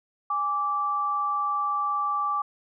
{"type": "tone pair together", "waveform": "sine", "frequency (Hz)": [823.3, 1166], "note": ["G#5", "D6"], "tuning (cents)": [-15, -13], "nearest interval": "tritone", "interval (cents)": 602, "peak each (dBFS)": [-32, -24], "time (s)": [0.3, 2.42], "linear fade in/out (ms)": 5, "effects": []}